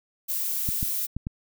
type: noise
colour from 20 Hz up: violet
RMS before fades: -28 dBFS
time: 0.28-1.07 s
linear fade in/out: 20 ms
type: clicks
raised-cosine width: 5 ms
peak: -17 dBFS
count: 4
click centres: 0.689 / 0.829 / 1.166 / 1.269 s
effects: none